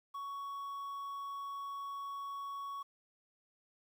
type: tone with quantisation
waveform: triangle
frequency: 1116 Hz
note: C#6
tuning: 11 cents sharp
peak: -38 dBFS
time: 0.14-2.83 s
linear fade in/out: 10 ms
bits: 11
effects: none